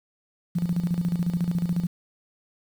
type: tone with tremolo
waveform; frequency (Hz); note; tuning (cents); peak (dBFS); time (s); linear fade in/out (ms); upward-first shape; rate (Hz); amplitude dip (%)
sine; 173.5; F3; -11; -20; 0.55-1.87; 10; square; 14; 65
effects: 8-bit